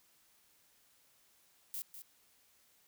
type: noise with echo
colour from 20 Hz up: violet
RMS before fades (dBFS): -41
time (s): 1.74-1.82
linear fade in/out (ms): 0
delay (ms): 200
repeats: 1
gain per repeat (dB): -9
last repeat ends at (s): 2.02
effects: white hiss -69 dBFS RMS until 2.87 s

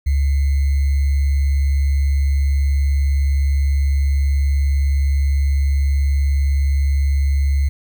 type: tone with sample-and-hold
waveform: sine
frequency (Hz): 69.7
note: C#2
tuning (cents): +10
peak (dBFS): -13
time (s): 0.06-7.69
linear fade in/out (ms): 10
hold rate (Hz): 2100
effects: none

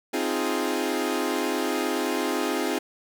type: chord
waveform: sawtooth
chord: F minor seventh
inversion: second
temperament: equal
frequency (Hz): 261.6 / 311.1 / 349.2 / 415.3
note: C4 / Eb4 / F4 / Ab4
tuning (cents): 0 / 0 / 0 / 0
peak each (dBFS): -26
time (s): 0.13-2.79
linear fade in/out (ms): 10
effects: none

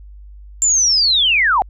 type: linear sweep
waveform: sine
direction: down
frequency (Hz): 7340 to 713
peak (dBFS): -11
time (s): 0.62-1.62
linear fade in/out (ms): 0
effects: added 50 Hz sine -35 dBFS peak until 1.69 s

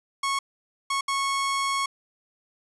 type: tone bursts at uneven times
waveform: sawtooth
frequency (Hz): 1100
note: C#6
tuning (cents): -14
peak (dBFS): -20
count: 3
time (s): 0.23-0.39 / 0.9-1.01 / 1.08-1.86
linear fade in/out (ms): 5
effects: resampled to 24000 Hz

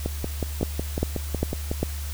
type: two click trains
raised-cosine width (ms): 2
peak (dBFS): -13 / -9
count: 10 / 4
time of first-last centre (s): 0.06-1.714 / 0.63-1.83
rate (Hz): 5.44 / 2.5
effects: added 73 Hz sine -29 dBFS peak until 2.13 s + white hiss -40 dBFS RMS until 2.13 s

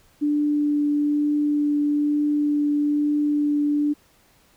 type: tone with vibrato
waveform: sine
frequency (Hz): 294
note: D4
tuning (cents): +2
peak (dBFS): -18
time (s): 0.21-3.94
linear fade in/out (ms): 20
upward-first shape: triangle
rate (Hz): 1.1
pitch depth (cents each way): 9
effects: pink hiss -58 dBFS RMS until 4.56 s

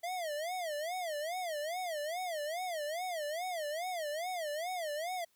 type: tone with vibrato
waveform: square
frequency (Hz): 659.3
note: E5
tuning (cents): 0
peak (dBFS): -36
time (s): 0.03-5.25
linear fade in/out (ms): 10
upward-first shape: sine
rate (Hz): 2.4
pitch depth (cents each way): 210
effects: white hiss -73 dBFS RMS until 5.35 s

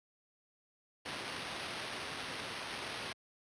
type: noise with sample-and-hold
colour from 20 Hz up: violet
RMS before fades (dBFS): -42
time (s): 1.05-3.13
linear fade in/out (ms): 10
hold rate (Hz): 7350
effects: high-pass 80 Hz 12 dB/octave + resampled to 22050 Hz

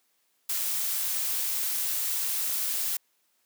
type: noise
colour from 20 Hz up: blue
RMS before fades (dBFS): -29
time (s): 0.49-2.97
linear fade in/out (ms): 5
effects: white hiss -71 dBFS RMS until 3.45 s + high-pass 200 Hz 12 dB/octave

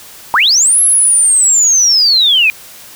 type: linear two-way sweep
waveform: sine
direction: up then down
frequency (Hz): 847 to 11175 to 2392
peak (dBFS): -6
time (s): 0.34-2.5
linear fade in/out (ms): 0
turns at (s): 0.81
effects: white hiss -35 dBFS RMS until 2.95 s

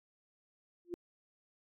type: tone with exponential growth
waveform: sine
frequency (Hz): 349.2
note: F4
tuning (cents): 0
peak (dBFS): -32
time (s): 0.85-0.94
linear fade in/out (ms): 0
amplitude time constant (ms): 19
effects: AAC 64 kbps

